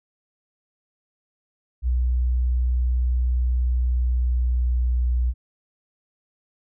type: tone with pitch glide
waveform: sine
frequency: 61.74 to 61.1 Hz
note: B1 to B1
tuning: 0 to -18 cents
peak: -18 dBFS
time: 1.82-5.34 s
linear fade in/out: 50 ms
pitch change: -18 cents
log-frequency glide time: 3.54-5.11 s
effects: none